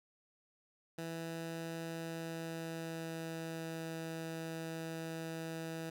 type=tone with pitch glide; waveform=15% pulse; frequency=164.81 to 163.01 Hz; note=E3 to E3; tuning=0 to -19 cents; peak=-34 dBFS; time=0.98-5.9 s; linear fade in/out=5 ms; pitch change=-19 cents; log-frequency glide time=1.83-3.88 s; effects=none